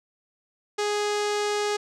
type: tone with low-pass filter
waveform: sawtooth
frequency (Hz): 415.3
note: G#4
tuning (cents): 0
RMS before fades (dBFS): -26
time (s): 0.78-1.77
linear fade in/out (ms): 10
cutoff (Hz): 6700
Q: 1.4
effects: none